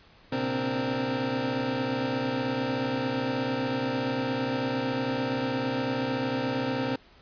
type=tone cluster; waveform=25% pulse; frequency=118.2 / 135 / 261.2 / 294.7 / 463.6 Hz; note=A#2 / C#3 / C4 / D4 / A#4; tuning=+24 / -45 / -3 / +6 / -10 cents; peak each=-34 / -33 / -25 / -33 / -31 dBFS; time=0.32-6.96 s; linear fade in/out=5 ms; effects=pink hiss -56 dBFS RMS until 7.21 s + resampled to 11025 Hz